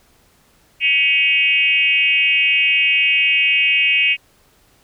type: tone with frequency modulation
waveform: sine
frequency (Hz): 2526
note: D#7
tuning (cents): +26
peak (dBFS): -12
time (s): 0.8-4.17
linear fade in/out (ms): 50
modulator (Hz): 286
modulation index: 1.1
effects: pink hiss -55 dBFS RMS until 4.83 s